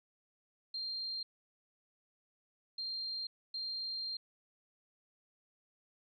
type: tone bursts at uneven times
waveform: sine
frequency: 4186 Hz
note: C8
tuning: in tune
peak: -37 dBFS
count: 3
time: 0.74-1.23 / 2.78-3.27 / 3.54-4.17 s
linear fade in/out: 5 ms
effects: none